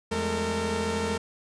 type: tone cluster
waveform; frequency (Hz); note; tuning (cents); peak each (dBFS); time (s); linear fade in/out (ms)
sawtooth; 85.1 / 201 / 213.9 / 456.2; F2 / G3 / A3 / A#4; -44 / +44 / -49 / -37; -30 / -32 / -28 / -25; 0.11-1.18; 10
effects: resampled to 22050 Hz